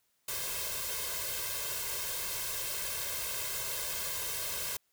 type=noise with comb filter; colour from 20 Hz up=white; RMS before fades=-36 dBFS; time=0.28-4.77 s; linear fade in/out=5 ms; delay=1.9 ms; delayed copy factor=+1; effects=white hiss -75 dBFS RMS until 4.92 s